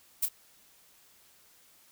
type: noise with echo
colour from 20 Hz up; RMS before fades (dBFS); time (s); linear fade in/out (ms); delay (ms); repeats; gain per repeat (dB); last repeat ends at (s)
violet; -27; 0.22-0.26; 10; 29; 1; -9; 0.289
effects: white hiss -61 dBFS RMS until 1.91 s